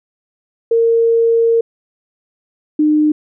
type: tone pair in turn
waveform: sine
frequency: 460 / 303.5 Hz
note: A#4 / D#4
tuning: -23 / -43 cents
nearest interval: perfect fifth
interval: 720 cents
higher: first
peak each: -9 dBFS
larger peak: neither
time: 0.71-1.61 / 2.79-3.12 s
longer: first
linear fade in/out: 5 ms
effects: none